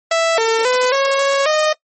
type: tone with pitch steps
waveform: sawtooth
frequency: 660 / 451.2 / 503 / 548 / 553 / 616 Hz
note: E5 / A4 / B4 / C#5 / C#5 / D#5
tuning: +2 / +44 / +32 / -20 / -4 / -17 cents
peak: -9 dBFS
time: 0.11-1.73 s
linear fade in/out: 5 ms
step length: 270 ms
effects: noise-tail reverb RT60 0.1 s tail -22 dB re dry + MP3 32 kbps